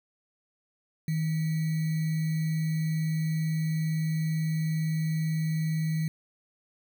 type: tone with sample-and-hold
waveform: sine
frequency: 158.9 Hz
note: D#3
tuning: 37 cents sharp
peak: -25 dBFS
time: 1.08-6.08 s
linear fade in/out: 2 ms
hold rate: 2100 Hz
effects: none